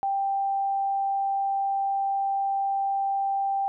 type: tone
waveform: sine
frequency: 787 Hz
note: G5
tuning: 7 cents sharp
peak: -23 dBFS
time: 0.03-3.68 s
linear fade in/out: 0 ms
effects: none